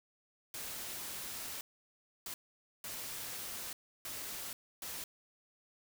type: noise bursts at uneven times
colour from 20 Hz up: white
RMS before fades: -43 dBFS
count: 5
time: 0.54-1.61 / 2.26-2.34 / 2.84-3.73 / 4.05-4.53 / 4.82-5.04 s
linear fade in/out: 2 ms
effects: none